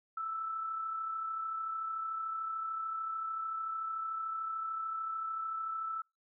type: tone with amplitude modulation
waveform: sine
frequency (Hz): 1318.5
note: E6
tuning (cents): 0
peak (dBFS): -33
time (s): 0.17-6.02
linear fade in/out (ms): 5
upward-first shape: sine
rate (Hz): 33.5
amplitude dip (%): 35
effects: noise-tail reverb RT60 0.2 s tail -26 dB re dry